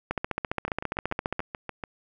two click trains, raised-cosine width 0.5 ms, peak -18 / -12 dBFS, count 9 / 20, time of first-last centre 0.68-1.838 / 0.11-1.394 s, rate 6.91 / 14.8 Hz, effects none

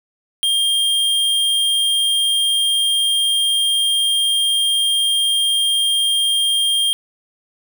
square tone, 3208 Hz, G7, 39 cents sharp, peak -15 dBFS, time 0.43-6.93 s, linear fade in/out 0 ms, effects none

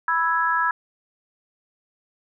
sine chord, E major, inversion second, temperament equal, 987.8 / 1318.5 / 1661.2 Hz, B5 / E6 / G#6, 0 / 0 / 0 cents, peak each -23 dBFS, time 0.08-0.71 s, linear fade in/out 2 ms, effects none

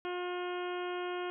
harmonic tone, 357.5 Hz, F4, 41 cents sharp, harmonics 1 / 2 / 3 / 4 / 5 / 6 / 7 / 8 / 9, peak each -36 / -42 / -44 / -45 / -52 / -52 / -51 / -51 / -52 dBFS, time 0.05-1.3 s, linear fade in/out 0 ms, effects none

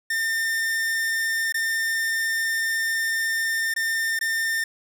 45% pulse tone with dropouts, 1806 Hz, A6, 45 cents sharp, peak -22 dBFS, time 0.1-4.64 s, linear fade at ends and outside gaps 5 ms, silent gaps 1.524-1.542 / 3.74-3.762 / 4.191-4.21 s, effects none

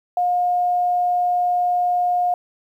sine tone, 714 Hz, F5, 38 cents sharp, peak -16 dBFS, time 0.17-2.34 s, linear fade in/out 2 ms, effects 9-bit

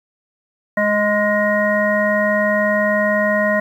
harmonic tone with a mistuned harmonic, 208.5 Hz, G#3, 7 cents sharp, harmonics 1 / 3 / 5 / 7 / 9, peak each -21 / -17 / -25 / -28 / -19 dBFS, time 0.77-3.6 s, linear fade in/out 5 ms, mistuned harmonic 7, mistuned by -26 cents, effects 8-bit

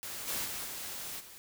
white noise with level steps, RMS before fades -41 / -35 / -39 / -41 / -51 dBFS, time 0.03-1.38 s, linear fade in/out 0 ms, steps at 0.27 / 0.44 / 0.64 / 1.19 s, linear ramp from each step 20 ms, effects none

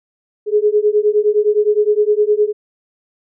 sine beating tone pair, 415.3 / 425 Hz, G#4 / G#4, 0 / +40 cents, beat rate 9.7 Hz, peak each -14 dBFS, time 0.46-2.53 s, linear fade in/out 50 ms, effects none

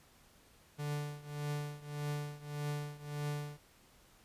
45% pulse tone with tremolo, 146.83 Hz, D3, in tune, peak -34 dBFS, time 0.78-3.58 s, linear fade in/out 20 ms, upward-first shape triangle, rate 1.7 Hz, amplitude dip 90%, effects pink hiss -64 dBFS RMS until 4.24 s + resampled to 32000 Hz

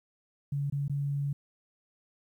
sine tone with dropouts, 141.7 Hz, C#3, 38 cents sharp, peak -28 dBFS, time 0.52-1.33 s, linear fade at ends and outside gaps 5 ms, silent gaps 0.7-0.723 / 0.881-0.896 s, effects 11-bit

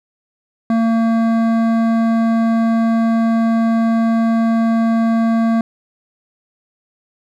triangle tone with hard clipping, 227.4 Hz, A#3, 43 cents flat, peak -14 dBFS, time 0.7-5.61 s, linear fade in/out 2 ms, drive 16 dB, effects none

